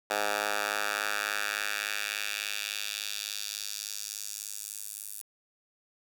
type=tone with high-pass filter sweep; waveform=10% pulse; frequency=103.5 Hz; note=G#2; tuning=5 cents flat; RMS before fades=-34 dBFS; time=0.1-5.22 s; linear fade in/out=5 ms; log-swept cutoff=790 to 10000 Hz; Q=1.4; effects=9-bit